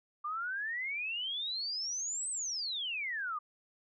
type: exponential two-way sweep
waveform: sine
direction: up then down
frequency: 1174.7 to 8372 to 1174.7 Hz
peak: -34 dBFS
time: 0.24-3.39 s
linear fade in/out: 10 ms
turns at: 2.3 s
effects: none